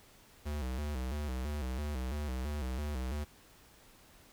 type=tone with vibrato; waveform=square; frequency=68.8 Hz; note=C#2; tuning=12 cents flat; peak=-35 dBFS; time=0.45-3.25 s; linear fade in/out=20 ms; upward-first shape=square; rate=3 Hz; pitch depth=130 cents each way; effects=pink hiss -60 dBFS RMS until 4.32 s